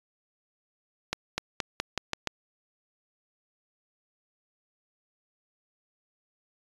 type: accelerating click train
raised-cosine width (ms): 0.2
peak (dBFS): -10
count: 7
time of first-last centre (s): 1.13-2.273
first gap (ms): 250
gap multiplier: 0.89
effects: resampled to 24000 Hz